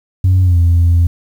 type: tone with pitch glide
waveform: sine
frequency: 92.5 to 85.31 Hz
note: F#2 to F2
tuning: 0 to -40 cents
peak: -5 dBFS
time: 0.24-1.07 s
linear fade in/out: 5 ms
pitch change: -140 cents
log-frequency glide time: 0.43-0.58 s
effects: tanh soft clip ceiling -5 dBFS + 7-bit